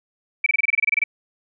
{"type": "tone bursts", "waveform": "sine", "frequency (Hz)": 2309, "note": "D7", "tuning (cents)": -30, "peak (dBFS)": -14, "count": 13, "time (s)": [0.44, 1.039], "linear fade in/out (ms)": 5, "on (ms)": 23, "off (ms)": 25, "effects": []}